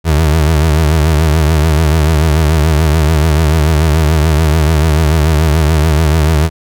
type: tone with vibrato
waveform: 30% pulse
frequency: 77.78 Hz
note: D#2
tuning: in tune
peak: -5 dBFS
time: 0.04-6.5 s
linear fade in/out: 50 ms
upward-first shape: triangle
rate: 6.9 Hz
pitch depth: 120 cents each way
effects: none